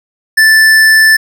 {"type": "tone with tanh clipping", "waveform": "sine", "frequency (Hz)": 1759, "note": "A6", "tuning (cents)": -1, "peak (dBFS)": -5, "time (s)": [0.37, 1.17], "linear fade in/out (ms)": 10, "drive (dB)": 17, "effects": []}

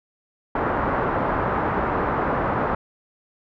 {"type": "low-pass noise", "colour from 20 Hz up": "white", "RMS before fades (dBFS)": -23, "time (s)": [0.55, 2.75], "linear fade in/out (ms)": 5, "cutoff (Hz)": 1300, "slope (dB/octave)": 24, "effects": []}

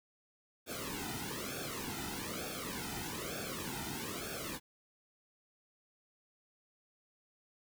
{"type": "noise with flanger", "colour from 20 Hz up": "pink", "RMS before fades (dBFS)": -41, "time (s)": [0.66, 4.6], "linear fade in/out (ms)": 50, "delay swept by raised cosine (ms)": [1, 1.82], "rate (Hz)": 1.1, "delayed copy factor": -0.95, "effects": []}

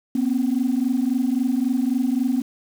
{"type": "tone pair together", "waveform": "sine", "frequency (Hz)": [242.6, 266.3], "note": ["B3", "C4"], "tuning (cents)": [-31, 31], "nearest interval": "major second", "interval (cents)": 162, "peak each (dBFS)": -20, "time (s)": [0.15, 2.42], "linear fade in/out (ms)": 5, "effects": ["tanh soft clip ceiling -13 dBFS", "7-bit"]}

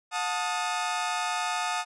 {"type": "chord", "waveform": "sawtooth", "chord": "D# diminished", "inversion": "first", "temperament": "equal with one note detuned", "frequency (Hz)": [721.8, 880, 1244.5], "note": ["F#5", "A5", "D#6"], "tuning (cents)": [-43, 0, 0], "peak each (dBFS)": -28, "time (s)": [0.11, 1.85], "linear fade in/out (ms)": 50, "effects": ["resampled to 22050 Hz"]}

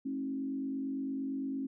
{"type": "tone with frequency modulation", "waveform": "sine", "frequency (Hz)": 270, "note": "C#4", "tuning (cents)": -45, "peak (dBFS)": -33, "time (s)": [0.05, 1.67], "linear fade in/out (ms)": 10, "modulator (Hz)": 48.8, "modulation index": 0.64, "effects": []}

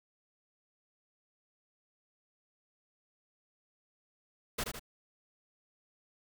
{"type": "noise with echo", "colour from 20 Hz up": "pink", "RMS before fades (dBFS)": -34, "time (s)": [4.58, 4.64], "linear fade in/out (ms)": 10, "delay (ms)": 78, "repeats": 2, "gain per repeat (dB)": -5, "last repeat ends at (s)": 4.796, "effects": []}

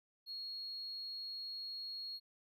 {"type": "tone", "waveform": "triangle", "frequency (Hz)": 4303, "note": "C8", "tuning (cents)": 48, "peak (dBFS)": -39, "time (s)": [0.26, 2.2], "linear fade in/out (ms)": 50, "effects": ["tanh soft clip ceiling -40 dBFS"]}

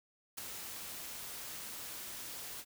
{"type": "noise with ADSR envelope", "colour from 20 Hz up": "white", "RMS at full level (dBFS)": -39, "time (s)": [0.37, 2.65], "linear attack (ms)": 16, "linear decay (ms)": 3, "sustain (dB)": -6, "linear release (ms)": 54, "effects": []}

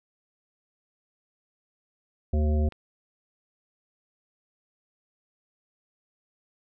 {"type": "harmonic tone", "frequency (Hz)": 75.7, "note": "D#2", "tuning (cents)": -47, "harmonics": [1, 3, 5, 7, 9], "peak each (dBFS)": [-21, -31, -35, -38, -40], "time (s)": [2.33, 2.69], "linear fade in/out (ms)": 5}
{"type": "click", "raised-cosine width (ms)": 0.3, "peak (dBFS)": -30, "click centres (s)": 2.723}
{"effects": []}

